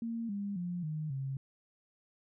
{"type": "tone with pitch steps", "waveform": "sine", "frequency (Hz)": [230, 201.4, 176.33, 154.4, 135.19], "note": ["A#3", "G3", "F3", "D#3", "C#3"], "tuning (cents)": [-23, 47, 17, -13, -43], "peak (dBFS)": -34, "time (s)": [0.02, 1.37], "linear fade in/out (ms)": 2, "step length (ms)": 270, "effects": []}